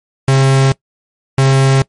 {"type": "tone pair in turn", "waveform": "45% pulse", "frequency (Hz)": [134.6, 134.6], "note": ["C3", "C3"], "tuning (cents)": [49, 49], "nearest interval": "unison", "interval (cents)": 0, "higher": "neither", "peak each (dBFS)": -7, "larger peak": "neither", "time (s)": [[0.28, 0.72], [1.38, 1.82]], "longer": "neither", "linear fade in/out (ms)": 2, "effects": ["noise-tail reverb RT60 0.1 s tail -22 dB re dry", "MP3 48 kbps"]}